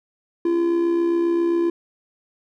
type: tone with amplitude modulation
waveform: triangle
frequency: 340.8 Hz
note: F4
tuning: 42 cents flat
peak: -13 dBFS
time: 0.45-1.7 s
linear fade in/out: 5 ms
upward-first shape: sine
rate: 67.5 Hz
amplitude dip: 45%
effects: none